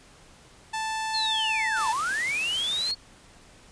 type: tone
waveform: sawtooth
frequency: 880 Hz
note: A5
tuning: in tune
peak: -24 dBFS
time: 0.73-1.93 s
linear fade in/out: 10 ms
type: linear two-way sweep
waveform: sine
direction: down then up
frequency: 4396 to 863 to 4396 Hz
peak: -25 dBFS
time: 1.13-2.95 s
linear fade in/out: 20 ms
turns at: 1.9 s
type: noise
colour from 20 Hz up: white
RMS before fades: -36 dBFS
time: 1.76-2.92 s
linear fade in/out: 10 ms
effects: pink hiss -53 dBFS RMS until 3.71 s + resampled to 22050 Hz